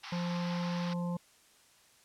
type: band-pass noise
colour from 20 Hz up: pink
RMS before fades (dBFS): -45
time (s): 0.03-0.94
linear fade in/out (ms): 10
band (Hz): 780 to 5800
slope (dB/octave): 96
type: harmonic tone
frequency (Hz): 174.61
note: F3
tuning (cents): 0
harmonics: 1 / 3 / 5 / 6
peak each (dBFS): -32 / -42 / -46 / -48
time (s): 0.12-1.17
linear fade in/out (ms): 5
effects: white hiss -63 dBFS RMS until 2.04 s + low-pass 10000 Hz 12 dB/octave